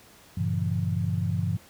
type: chord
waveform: sine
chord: G diminished seventh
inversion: none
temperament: just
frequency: 98 / 117.6 / 141.12 / 169.34 Hz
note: G2 / Bb2 / Db3 / Fb3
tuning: 0 / +16 / +31 / +47 cents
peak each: -27 / -31 / -32 / -29 dBFS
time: 0.37-1.57 s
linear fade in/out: 5 ms
effects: pink hiss -53 dBFS RMS until 1.69 s + high-pass 60 Hz 12 dB/octave